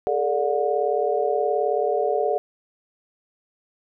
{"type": "tone cluster", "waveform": "sine", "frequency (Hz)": [413.6, 452.4, 587, 724], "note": ["G#4", "A4", "D5", "F#5"], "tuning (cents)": [-7, 48, -1, -38], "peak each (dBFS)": -25, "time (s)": [0.07, 2.38], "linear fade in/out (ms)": 0, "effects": []}